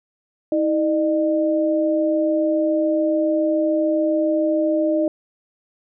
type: tone pair together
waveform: sine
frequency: 320.5 / 606.6 Hz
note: E4 / D#5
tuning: -49 / -44 cents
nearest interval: major seventh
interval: 1105 cents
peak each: -19 dBFS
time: 0.52-5.08 s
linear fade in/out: 2 ms
effects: none